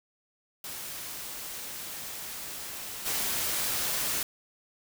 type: noise with level steps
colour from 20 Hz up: white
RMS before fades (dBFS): -39 / -30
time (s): 0.64-4.23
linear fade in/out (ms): 2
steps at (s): 3.05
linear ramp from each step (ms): 20
effects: none